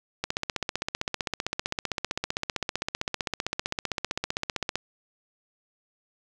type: click train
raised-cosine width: 0.2 ms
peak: -10 dBFS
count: 71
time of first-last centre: 0.24-4.756 s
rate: 15.5 Hz
effects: none